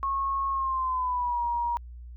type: tone with pitch glide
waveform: sine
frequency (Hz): 1092 to 950.6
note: C#6 to A#5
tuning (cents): -26 to +34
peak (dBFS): -25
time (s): 0.03-1.77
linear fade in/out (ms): 0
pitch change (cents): -240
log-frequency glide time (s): 0.5-1.43
effects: added 60 Hz sine -40 dBFS peak until 2.16 s